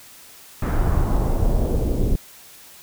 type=noise with low-pass filter sweep; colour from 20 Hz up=brown; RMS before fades=-19 dBFS; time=0.62-2.16 s; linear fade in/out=5 ms; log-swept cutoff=1600 to 380 Hz; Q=1.5; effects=white hiss -45 dBFS RMS until 2.82 s